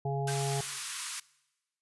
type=harmonic tone; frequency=138.59 Hz; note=C#3; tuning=in tune; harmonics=1 / 3 / 5 / 6; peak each=-31 / -36 / -38 / -39 dBFS; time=0.05-0.61 s; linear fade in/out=5 ms
type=high-pass noise; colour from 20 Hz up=white; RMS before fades=-36 dBFS; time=0.27-1.2 s; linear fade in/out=5 ms; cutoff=960 Hz; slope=96 dB/octave
type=tone with exponential decay; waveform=sine; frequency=1568 Hz; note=G6; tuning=in tune; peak=-34 dBFS; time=0.28-0.41 s; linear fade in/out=2 ms; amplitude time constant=28 ms
effects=noise-tail reverb RT60 1.0 s tail -22 dB re dry + resampled to 24000 Hz